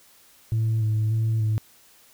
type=tone with vibrato; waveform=sine; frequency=110 Hz; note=A2; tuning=in tune; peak=-18 dBFS; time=0.52-1.58 s; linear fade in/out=0 ms; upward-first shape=square; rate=1.7 Hz; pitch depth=24 cents each way; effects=tanh soft clip ceiling -18 dBFS + white hiss -55 dBFS RMS until 2.13 s